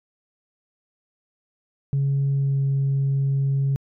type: tone with pitch glide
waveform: sine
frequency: 138.59 to 137.39 Hz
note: C#3 to C#3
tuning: 0 to -15 cents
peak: -17 dBFS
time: 1.93-3.76 s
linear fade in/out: 0 ms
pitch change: -15 cents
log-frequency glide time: 2.3-2.61 s
effects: tanh soft clip ceiling -16 dBFS